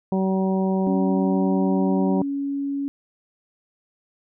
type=harmonic tone; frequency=190 Hz; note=F#3; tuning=46 cents sharp; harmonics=1 / 2 / 3 / 4 / 5; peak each=-20 / -26 / -30 / -32 / -34 dBFS; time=0.12-2.22 s; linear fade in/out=2 ms
type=tone with pitch glide; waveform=sine; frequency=277.2 to 279.6 Hz; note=C#4 to C#4; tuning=0 to +15 cents; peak=-23 dBFS; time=0.87-2.88 s; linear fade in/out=0 ms; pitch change=+15 cents; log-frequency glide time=1.26-1.39 s
effects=none